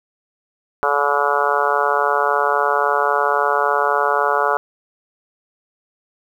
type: harmonic tone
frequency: 143.7 Hz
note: D3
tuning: 37 cents flat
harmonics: 3 / 4 / 5 / 6 / 7 / 8 / 9 / 10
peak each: -23 / -23 / -23 / -23 / -23 / -23 / -23 / -23 dBFS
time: 0.83-4.57 s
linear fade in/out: 0 ms
effects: 8-bit